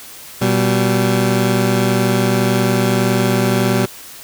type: tone pair together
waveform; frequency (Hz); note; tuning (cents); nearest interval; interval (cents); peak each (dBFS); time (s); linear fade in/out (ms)
20% pulse; 121.54 / 193.2; B2 / G3; -27 / -25; minor sixth; 802; -11; 0.41-3.86; 10
effects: white hiss -36 dBFS RMS until 4.23 s